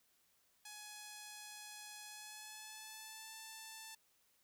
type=tone with pitch glide; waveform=5% pulse; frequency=841 to 884.3 Hz; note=G#5 to A5; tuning=+22 to +8 cents; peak=-38 dBFS; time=0.65-3.95 s; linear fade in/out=5 ms; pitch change=+86 cents; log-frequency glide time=2.05-3.34 s; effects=white hiss -75 dBFS RMS until 4.43 s